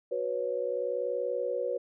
sine chord, F# suspended fourth, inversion none, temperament equal, 370 / 493.9 / 554.4 Hz, F#4 / B4 / C#5, 0 / 0 / 0 cents, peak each -37 / -31 / -33 dBFS, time 0.11-1.78 s, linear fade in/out 10 ms, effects none

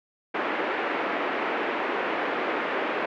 pink band-pass noise, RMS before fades -28 dBFS, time 0.34-3.06 s, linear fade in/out 10 ms, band 300 to 2400 Hz, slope 24 dB/octave, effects none

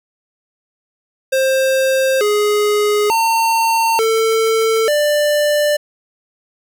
square tone with pitch steps, 529 / 417.1 / 908 / 446.6 / 592 Hz, C5 / G#4 / A#5 / A4 / D5, +19 / +7 / -46 / +26 / +14 cents, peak -13 dBFS, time 1.32-5.77 s, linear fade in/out 10 ms, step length 890 ms, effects none

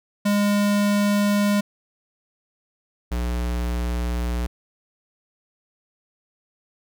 square tone pair in turn, 204.5 / 59.94 Hz, G#3 / A#1, -26 / +49 cents, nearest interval octave + major sixth, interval 2125 cents, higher first, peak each -18 / -23 dBFS, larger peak first, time 0.25-1.61 / 3.11-4.47 s, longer neither, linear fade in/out 10 ms, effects none

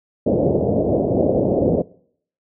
white low-pass noise, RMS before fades -17 dBFS, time 0.26-1.82 s, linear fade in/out 5 ms, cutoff 620 Hz, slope 48 dB/octave, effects noise-tail reverb RT60 0.6 s tail -22 dB re dry + high-pass 100 Hz 12 dB/octave

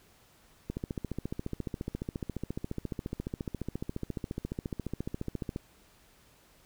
click train, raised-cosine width 3 ms, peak -21 dBFS, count 71, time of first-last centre 0.7-5.561 s, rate 14.4 Hz, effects pink hiss -62 dBFS RMS until 6.65 s

